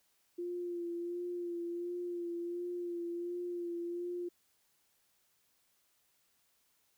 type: tone with vibrato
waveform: sine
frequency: 347.8 Hz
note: F4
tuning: 7 cents flat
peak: -36 dBFS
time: 0.38-4.29 s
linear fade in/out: 10 ms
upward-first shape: sine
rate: 1.4 Hz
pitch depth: 26 cents each way
effects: white hiss -74 dBFS RMS until 6.97 s